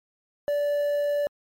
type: tone with quantisation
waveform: triangle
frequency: 581 Hz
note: D5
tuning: 19 cents flat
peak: -20 dBFS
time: 0.48-1.27 s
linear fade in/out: 0 ms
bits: 8
effects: MP3 64 kbps